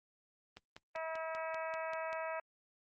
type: click train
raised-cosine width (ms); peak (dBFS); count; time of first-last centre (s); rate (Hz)
0.2; -31; 9; 0.57-2.129; 5.13
type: harmonic tone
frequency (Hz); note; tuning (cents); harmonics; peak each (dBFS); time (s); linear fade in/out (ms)
322.2; E4; -39; 2 / 3 / 4 / 5 / 6 / 7 / 8; -40 / -44 / -46 / -48 / -50 / -51 / -52; 0.95-2.4; 5
effects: Opus 24 kbps